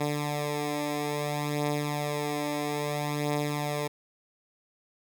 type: beating tone pair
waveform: 10% pulse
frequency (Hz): 146.83 / 147.43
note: D3 / D3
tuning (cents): 0 / +7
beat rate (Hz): 0.6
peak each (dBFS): -27 / -21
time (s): 0-3.88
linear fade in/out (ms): 10
effects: none